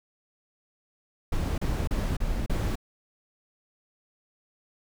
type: noise bursts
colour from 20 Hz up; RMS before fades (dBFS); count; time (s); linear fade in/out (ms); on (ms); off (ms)
brown; -27; 5; 1.32-2.756; 5; 260; 34
effects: none